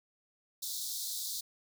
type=high-pass noise; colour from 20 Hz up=pink; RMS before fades=-38 dBFS; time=0.62-1.41 s; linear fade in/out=10 ms; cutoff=3600 Hz; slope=96 dB/octave; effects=none

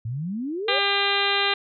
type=exponential sweep; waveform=sine; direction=up; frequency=106.4 to 591 Hz; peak=-26 dBFS; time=0.05-0.79 s; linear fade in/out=5 ms
type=harmonic tone; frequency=400 Hz; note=G4; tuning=35 cents sharp; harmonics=1 / 2 / 3 / 4 / 5 / 6 / 7 / 8 / 9 / 10; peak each=-29 / -29 / -29 / -29 / -29 / -29 / -29 / -29 / -29 / -29 dBFS; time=0.68-1.54 s; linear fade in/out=5 ms
effects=none

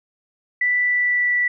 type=tone with pitch glide; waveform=sine; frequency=1975.5 to 1961.9 Hz; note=B6 to B6; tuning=0 to -12 cents; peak=-16 dBFS; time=0.61-1.48 s; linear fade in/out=5 ms; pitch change=-12 cents; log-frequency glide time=0.8-1.33 s; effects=none

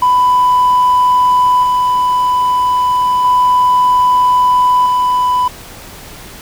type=tone with tremolo; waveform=triangle; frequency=996 Hz; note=B5; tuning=14 cents sharp; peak=-4 dBFS; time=0.02-5.48 s; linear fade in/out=5 ms; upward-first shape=square; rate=0.31 Hz; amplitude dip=30%; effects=tanh soft clip ceiling -3 dBFS + pink hiss -33 dBFS RMS until 6.41 s

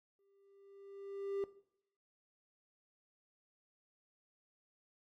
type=tone with exponential growth; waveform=triangle; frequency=396.2 Hz; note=G4; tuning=18 cents sharp; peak=-32 dBFS; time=0.19-1.44 s; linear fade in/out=1 ms; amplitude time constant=270 ms; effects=noise-tail reverb RT60 0.7 s tail -18 dB re dry + AAC 48 kbps

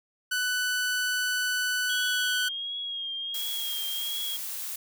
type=tone; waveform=sawtooth; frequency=1493 Hz; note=F#6; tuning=15 cents sharp; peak=-22 dBFS; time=0.31-2.49 s; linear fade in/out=10 ms
type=tone with vibrato; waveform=sine; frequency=3265 Hz; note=G#7; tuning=30 cents flat; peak=-31 dBFS; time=1.89-4.37 s; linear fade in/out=10 ms; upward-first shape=triangle; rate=1.4 Hz; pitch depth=41 cents each way
type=noise; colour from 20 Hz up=blue; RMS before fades=-35 dBFS; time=3.34-4.76 s; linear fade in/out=5 ms
effects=none

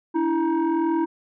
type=tone with frequency modulation; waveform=sine; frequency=329.6 Hz; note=E4; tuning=in tune; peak=-18 dBFS; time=0.14-1.06 s; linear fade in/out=20 ms; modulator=618 Hz; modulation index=0.81; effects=tanh soft clip ceiling -15 dBFS

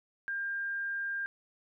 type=tone; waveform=sine; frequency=1600 Hz; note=G6; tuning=35 cents sharp; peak=-32 dBFS; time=0.28-1.26 s; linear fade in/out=0 ms; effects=none

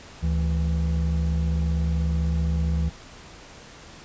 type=tone pair together; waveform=triangle; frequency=73.42 / 164.44 Hz; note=D2 / E3; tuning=0 / -4 cents; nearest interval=octave + major second; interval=1396 cents; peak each=-20 / -24 dBFS; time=0.22-2.9 s; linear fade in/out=20 ms; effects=pink hiss -45 dBFS RMS until 4.04 s + resampled to 16000 Hz

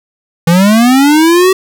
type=linear sweep; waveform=square; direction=up; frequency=163 to 383.7 Hz; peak=-5 dBFS; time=0.47-1.53 s; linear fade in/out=5 ms; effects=none

